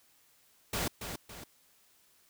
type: noise with echo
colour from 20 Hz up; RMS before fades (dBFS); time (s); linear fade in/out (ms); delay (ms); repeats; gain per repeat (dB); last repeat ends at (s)
pink; -33; 0.73-0.88; 5; 280; 2; -7; 1.44
effects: white hiss -66 dBFS RMS until 2.29 s